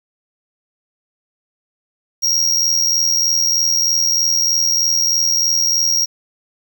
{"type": "tone with amplitude modulation", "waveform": "square", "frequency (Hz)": 5620, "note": "F8", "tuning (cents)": 10, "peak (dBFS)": -11, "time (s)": [2.22, 6.06], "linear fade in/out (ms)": 20, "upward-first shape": "sine", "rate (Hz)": 83.2, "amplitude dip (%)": 60, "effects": ["7-bit"]}